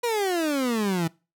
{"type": "exponential sweep", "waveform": "30% pulse", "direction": "down", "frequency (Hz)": [490.6, 160], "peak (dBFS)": -20, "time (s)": [0.03, 1.08], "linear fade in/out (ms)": 10, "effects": ["noise-tail reverb RT60 0.3 s tail -23 dB re dry"]}